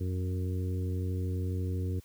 harmonic tone with a mistuned harmonic, 92.2 Hz, F#2, 6 cents flat, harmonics 1 / 2 / 3 / 4 / 5, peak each -29 / -41 / -41 / -43 / -45 dBFS, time 0-2 s, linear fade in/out 10 ms, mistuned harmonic 1, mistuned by -37 cents, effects white hiss -62 dBFS RMS until 2.04 s + high-pass 60 Hz 12 dB/octave

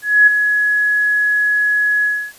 sine tone with ADSR envelope, 1685 Hz, G#6, 25 cents sharp, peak -4 dBFS, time 0.02-2.33 s, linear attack 250 ms, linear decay 12 ms, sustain -8 dB, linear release 290 ms, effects white hiss -43 dBFS RMS until 2.38 s + resampled to 32000 Hz

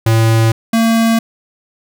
square tone pair in turn, 112.7 / 227.2 Hz, A2 / A#3, +42 / -44 cents, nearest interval octave, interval 1214 cents, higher second, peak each -9 / -10 dBFS, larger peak first, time 0.06-0.52 / 0.73-1.19 s, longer neither, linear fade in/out 5 ms, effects none

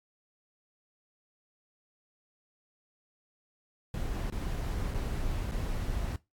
brown noise with dropouts, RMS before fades -33 dBFS, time 3.94-6.16 s, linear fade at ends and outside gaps 1 ms, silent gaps 4.3-4.323 / 4.94-4.944 / 5.513-5.519 s, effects noise-tail reverb RT60 0.2 s tail -18 dB re dry + AAC 64 kbps

